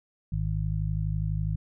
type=harmonic tone; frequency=52.1 Hz; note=G#1; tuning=6 cents sharp; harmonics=1 / 2 / 3; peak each=-30 / -30 / -30 dBFS; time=0.32-1.56 s; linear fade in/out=5 ms; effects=none